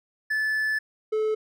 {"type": "tone pair in turn", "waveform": "triangle", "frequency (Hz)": [1739, 433.1], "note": ["A6", "A4"], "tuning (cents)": [-21, -27], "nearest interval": "2 octaves", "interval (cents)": 2406, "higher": "first", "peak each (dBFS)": [-21, -20], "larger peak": "second", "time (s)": [[0.3, 0.79], [1.12, 1.35]], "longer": "first", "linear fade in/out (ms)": 10, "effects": []}